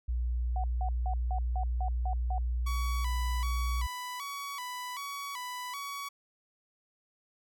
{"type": "tone", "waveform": "sine", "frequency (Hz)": 60, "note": "B1", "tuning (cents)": -49, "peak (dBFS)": -28, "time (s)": [0.08, 3.87], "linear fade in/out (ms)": 10}
{"type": "tone bursts", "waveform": "sine", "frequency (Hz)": 743, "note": "F#5", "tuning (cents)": 7, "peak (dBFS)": -34, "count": 8, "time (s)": [0.56, 2.382], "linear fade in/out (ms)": 2, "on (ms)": 79, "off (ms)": 170}
{"type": "tone with vibrato", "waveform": "sawtooth", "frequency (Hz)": 1058, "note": "C6", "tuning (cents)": 19, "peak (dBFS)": -33, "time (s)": [2.66, 6.09], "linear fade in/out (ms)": 10, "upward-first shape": "square", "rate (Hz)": 1.3, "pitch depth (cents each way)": 110}
{"effects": []}